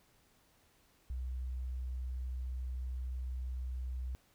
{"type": "tone", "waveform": "sine", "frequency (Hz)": 63.2, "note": "B1", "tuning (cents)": 41, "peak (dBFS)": -36, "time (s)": [1.1, 4.15], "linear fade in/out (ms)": 0, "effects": ["pink hiss -69 dBFS RMS until 4.34 s"]}